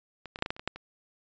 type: clicks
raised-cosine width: 0.3 ms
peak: -25 / -20 / -29 / -9 / -18 / -14 / -30 / -24 / -13 / -26 dBFS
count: 10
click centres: 0.257 / 0.359 / 0.389 / 0.424 / 0.461 / 0.505 / 0.565 / 0.595 / 0.676 / 0.76 s
effects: resampled to 16000 Hz